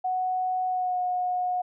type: tone with pitch glide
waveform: sine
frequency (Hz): 740 to 726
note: F#5 to F#5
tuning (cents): 0 to -33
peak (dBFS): -24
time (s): 0.04-1.62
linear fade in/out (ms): 10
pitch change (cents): -33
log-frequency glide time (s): 0.67-0.99
effects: none